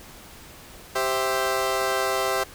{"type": "chord", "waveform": "20% pulse", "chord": "C major", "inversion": "second", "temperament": "equal", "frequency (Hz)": [392, 523.3, 659.3], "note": ["G4", "C5", "E5"], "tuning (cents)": [0, 0, 0], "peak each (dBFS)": -22, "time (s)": [0.95, 2.44], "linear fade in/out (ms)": 10, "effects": ["pink hiss -45 dBFS RMS until 2.54 s"]}